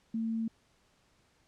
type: tone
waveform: sine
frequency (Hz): 225.3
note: A3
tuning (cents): +41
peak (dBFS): -30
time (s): 0.14-0.48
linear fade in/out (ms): 5
effects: pink hiss -69 dBFS RMS until 1.47 s + low-pass 8000 Hz 12 dB/octave